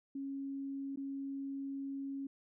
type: tone with dropouts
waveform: sine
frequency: 274.6 Hz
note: C#4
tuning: 16 cents flat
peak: -38 dBFS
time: 0.15-2.27 s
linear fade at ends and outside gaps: 5 ms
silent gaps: 0.96-0.972 s
effects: none